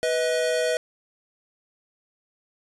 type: tone pair together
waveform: square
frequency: 493.9 / 633.7 Hz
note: B4 / D#5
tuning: 0 / +32 cents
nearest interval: major third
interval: 432 cents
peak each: -25 dBFS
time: 0.03-0.77 s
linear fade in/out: 0 ms
effects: resampled to 24000 Hz + 9-bit